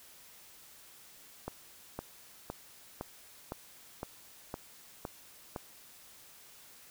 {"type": "click train", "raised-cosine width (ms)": 1, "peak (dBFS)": -23, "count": 9, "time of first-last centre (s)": [1.48, 5.562], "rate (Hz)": 1.96, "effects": ["white hiss -56 dBFS RMS until 6.9 s"]}